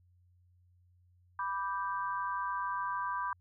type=chord; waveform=sine; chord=G major; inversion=first; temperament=equal; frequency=987.8 / 1174.7 / 1568 Hz; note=B5 / D6 / G6; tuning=0 / 0 / 0 cents; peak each=-35 / -37 / -40 dBFS; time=1.39-3.33 s; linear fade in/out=2 ms; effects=added 89 Hz sine -63 dBFS peak until 3.4 s